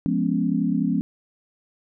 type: chord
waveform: sine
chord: C# dominant seventh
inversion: first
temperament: equal with one note detuned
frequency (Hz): 173.31 / 207.7 / 246.9 / 277.2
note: E#3 / G#3 / B3 / C#4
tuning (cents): -13 / 0 / 0 / 0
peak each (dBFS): -25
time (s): 0.06-1.01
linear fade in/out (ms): 0
effects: none

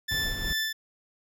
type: tone with tremolo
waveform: 20% pulse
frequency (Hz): 1760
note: A6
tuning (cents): 0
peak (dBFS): -21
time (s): 0.08-0.73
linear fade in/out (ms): 10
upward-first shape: sine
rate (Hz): 2.5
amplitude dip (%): 60
type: noise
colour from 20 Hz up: brown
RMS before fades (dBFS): -34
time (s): 0.11-0.53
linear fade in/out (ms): 2
effects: none

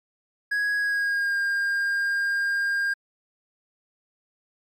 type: tone with pitch glide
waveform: triangle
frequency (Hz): 1661.2 to 1608.3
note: G#6 to G6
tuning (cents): 0 to +44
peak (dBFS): -20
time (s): 0.51-2.94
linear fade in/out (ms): 10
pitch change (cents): -56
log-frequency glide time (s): 0.77-1.37
effects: MP3 64 kbps

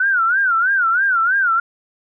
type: tone with vibrato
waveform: sine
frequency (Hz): 1464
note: F#6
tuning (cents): -19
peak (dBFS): -13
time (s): 0-1.6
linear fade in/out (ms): 5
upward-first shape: sine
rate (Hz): 3.1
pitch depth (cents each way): 170
effects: none

